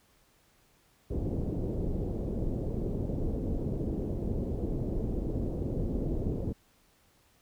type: low-pass noise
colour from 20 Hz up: pink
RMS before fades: -32 dBFS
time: 1.1-6.53 s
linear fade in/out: 10 ms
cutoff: 480 Hz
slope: 24 dB/octave
effects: pink hiss -66 dBFS RMS until 7.41 s